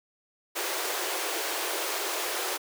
pink high-pass noise, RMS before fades -31 dBFS, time 0.55-2.58 s, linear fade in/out 20 ms, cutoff 330 Hz, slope 96 dB/octave, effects none

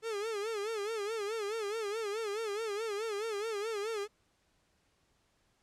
45% pulse tone with vibrato, 427.7 Hz, A4, 49 cents flat, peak -34 dBFS, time 0.02-4.08 s, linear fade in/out 50 ms, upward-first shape sine, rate 4.7 Hz, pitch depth 120 cents each way, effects pink hiss -73 dBFS RMS until 5.62 s + low-pass 9000 Hz 12 dB/octave

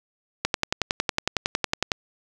click train, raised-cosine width 0.2 ms, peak -4 dBFS, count 17, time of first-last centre 0.45-1.918 s, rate 10.9 Hz, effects none

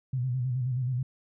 sine tone with vibrato, 126.5 Hz, B2, 42 cents sharp, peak -26 dBFS, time 0.13-1.03 s, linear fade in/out 5 ms, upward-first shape square, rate 9.4 Hz, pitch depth 63 cents each way, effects none

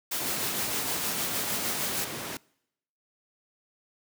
white noise with tremolo, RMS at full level -30 dBFS, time 0.11-2.05 s, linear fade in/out 10 ms, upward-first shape sine, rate 6.5 Hz, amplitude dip 35%
pink noise, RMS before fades -35 dBFS, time 0.2-2.37 s, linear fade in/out 2 ms
effects noise-tail reverb RT60 0.8 s tail -25 dB re dry + high-pass 150 Hz 12 dB/octave

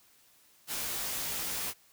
white noise with comb filter, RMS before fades -35 dBFS, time 0.67-1.74 s, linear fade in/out 50 ms, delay 16 ms, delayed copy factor -0.55, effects white hiss -63 dBFS RMS until 1.92 s

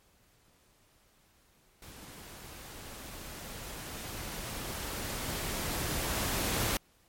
pink noise with level ramp, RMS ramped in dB -50 to -30 dBFS, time 1.82-6.77 s, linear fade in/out 2 ms, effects pink hiss -66 dBFS RMS until 7.08 s + MP3 64 kbps

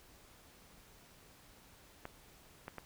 clicks, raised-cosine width 0.5 ms, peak -28 dBFS, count 3, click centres 2.054 / 2.681 / 2.783 s, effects pink hiss -61 dBFS RMS until 2.85 s

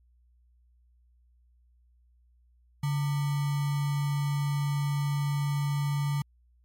sine tone with sample-and-hold, 143.1 Hz, D3, 45 cents flat, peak -25 dBFS, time 2.83-6.22 s, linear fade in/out 5 ms, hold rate 1050 Hz, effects added 60 Hz sine -60 dBFS peak until 6.64 s + MP3 64 kbps

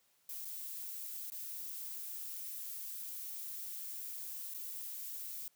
violet noise with dropouts, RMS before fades -44 dBFS, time 0.29-5.48 s, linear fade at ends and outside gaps 1 ms, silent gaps 0.448-0.453 / 1.301-1.32 / 4.539-4.545 s, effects white hiss -73 dBFS RMS until 5.55 s + high-pass 80 Hz 12 dB/octave

